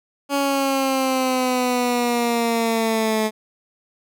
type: exponential sweep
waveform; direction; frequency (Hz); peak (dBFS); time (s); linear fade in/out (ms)
15% pulse; down; 281.8 to 215.7; -12; 0.29-3.31; 50
effects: none

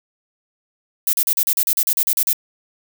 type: noise bursts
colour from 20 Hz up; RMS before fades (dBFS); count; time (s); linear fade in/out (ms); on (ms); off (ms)
violet; -17; 13; 1.07-2.331; 2; 61; 39
effects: none

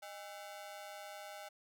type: ring-modulated tone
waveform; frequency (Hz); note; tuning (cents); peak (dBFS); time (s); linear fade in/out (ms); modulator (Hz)
sawtooth; 713; F5; +36; -40; 0.02-1.49; 10; 97.3
effects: none

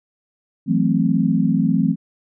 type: chord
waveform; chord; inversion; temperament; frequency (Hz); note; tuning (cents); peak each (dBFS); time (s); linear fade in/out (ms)
sine; F# half-diminished seventh; third; equal; 164.81 / 185 / 220 / 261.6; E3 / F#3 / A3 / C4; 0 / 0 / 0 / 0; -20; 0.66-1.96; 50
effects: none

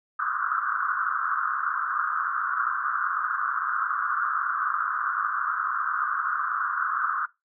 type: band-pass noise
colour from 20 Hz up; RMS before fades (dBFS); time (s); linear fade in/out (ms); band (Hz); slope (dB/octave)
white; -27; 0.19-7.26; 5; 1100 to 1500; 96
effects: noise-tail reverb RT60 0.2 s tail -20 dB re dry

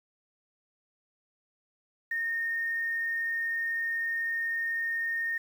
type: tone with quantisation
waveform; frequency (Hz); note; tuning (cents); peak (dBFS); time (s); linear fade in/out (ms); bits
sine; 1838; A#6; -25; -28; 2.11-5.38; 5; 9
effects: none

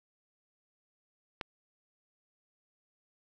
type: click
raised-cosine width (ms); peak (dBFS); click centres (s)
0.3; -19; 1.412
effects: none

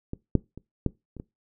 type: clicks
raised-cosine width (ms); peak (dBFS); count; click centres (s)
3; -19 / -6 / -27 / -10 / -28 / -23; 6; 0.134 / 0.353 / 0.576 / 0.863 / 1.167 / 1.199
effects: noise-tail reverb RT60 0.2 s tail -21 dB re dry

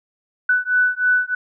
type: beating tone pair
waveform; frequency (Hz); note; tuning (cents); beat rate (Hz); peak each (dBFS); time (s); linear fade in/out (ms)
sine; 1490 / 1493.2; F#6 / F#6; +12 / +15; 3.2; -18; 0.49-1.35; 5
effects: none

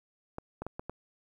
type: clicks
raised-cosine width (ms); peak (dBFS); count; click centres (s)
1; -23; 5; 0.384 / 0.62 / 0.666 / 0.795 / 0.896
effects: 10-bit

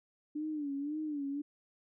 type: tone with vibrato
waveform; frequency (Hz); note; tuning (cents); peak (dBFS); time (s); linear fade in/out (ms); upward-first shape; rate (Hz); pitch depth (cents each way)
sine; 293.7; D4; 0; -34; 0.35-1.42; 10; sine; 1.9; 100
effects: none

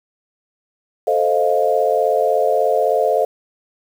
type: chord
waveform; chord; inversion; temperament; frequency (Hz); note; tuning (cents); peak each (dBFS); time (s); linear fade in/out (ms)
sine; F dominant seventh; first; equal; 440 / 523.3 / 622.3 / 698.5; A4 / C5 / Eb5 / F5; 0 / 0 / 0 / 0; -19; 1.07-3.25; 5
effects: 7-bit

